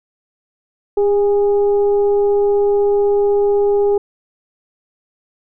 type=tone with frequency modulation; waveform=sine; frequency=406 Hz; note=G#4; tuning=39 cents flat; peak=-11 dBFS; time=0.97-3.98 s; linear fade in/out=5 ms; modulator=414 Hz; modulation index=0.4; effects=none